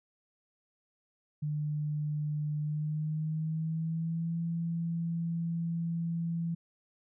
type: tone with pitch glide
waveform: sine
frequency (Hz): 150 to 167.4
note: D3 to E3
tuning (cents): +37 to +27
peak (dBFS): -30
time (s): 1.42-6.55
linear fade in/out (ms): 10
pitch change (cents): +190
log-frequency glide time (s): 2.61-4.38
effects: none